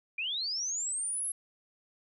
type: linear sweep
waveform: sine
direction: up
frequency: 2349 to 11130 Hz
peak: -31 dBFS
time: 0.18-1.32 s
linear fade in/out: 5 ms
effects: none